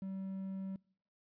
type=tone with quantisation; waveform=triangle; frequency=191.9 Hz; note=G3; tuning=37 cents flat; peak=-37 dBFS; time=0.02-0.76 s; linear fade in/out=2 ms; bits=11; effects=noise-tail reverb RT60 0.6 s tail -25 dB re dry + resampled to 11025 Hz